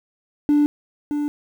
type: tone with echo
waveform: triangle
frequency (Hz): 293.7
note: D4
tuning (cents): 0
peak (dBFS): -10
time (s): 0.49-0.66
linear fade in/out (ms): 0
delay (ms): 620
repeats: 1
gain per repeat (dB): -8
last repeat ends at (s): 1.28
effects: tanh soft clip ceiling -9 dBFS + 8-bit